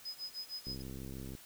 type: tone with tremolo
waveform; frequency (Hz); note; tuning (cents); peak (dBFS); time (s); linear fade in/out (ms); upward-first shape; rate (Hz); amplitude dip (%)
sine; 5040; D#8; +21; -38; 0.05-0.82; 5; sine; 6.5; 100
type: click train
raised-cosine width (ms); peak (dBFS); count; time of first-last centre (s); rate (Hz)
3; -33; 46; 0.67-1.351; 66.1
effects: white hiss -56 dBFS RMS until 1.45 s